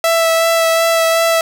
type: tone with vibrato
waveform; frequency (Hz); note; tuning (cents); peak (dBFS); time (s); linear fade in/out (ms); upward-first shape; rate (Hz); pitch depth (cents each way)
sawtooth; 659.3; E5; 0; -7; 0.04-1.41; 2; sine; 2.7; 13
effects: none